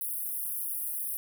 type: high-pass noise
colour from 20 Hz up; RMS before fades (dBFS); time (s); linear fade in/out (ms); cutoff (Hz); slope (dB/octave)
pink; -34; 0.01-1.17; 0; 9800; 96
effects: none